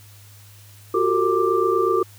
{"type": "tone cluster", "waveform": "sine", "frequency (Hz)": [358.4, 386.2, 453.1, 1180], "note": ["F4", "G4", "A#4", "D6"], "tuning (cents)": [45, -26, -49, 8], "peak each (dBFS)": -22, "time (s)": [0.94, 2.03], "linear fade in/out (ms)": 5, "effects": ["added 102 Hz sine -45 dBFS peak until 2.18 s", "white hiss -50 dBFS RMS until 2.18 s"]}